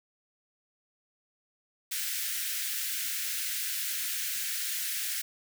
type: high-pass noise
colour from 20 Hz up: white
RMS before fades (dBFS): -33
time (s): 1.91-5.22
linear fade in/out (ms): 10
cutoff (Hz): 1500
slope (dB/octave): 48
effects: none